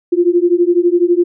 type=beating tone pair; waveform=sine; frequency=343.7 / 355.7 Hz; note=F4 / F4; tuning=-28 / +32 cents; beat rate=12 Hz; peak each=-12 dBFS; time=0.12-1.24 s; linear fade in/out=10 ms; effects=none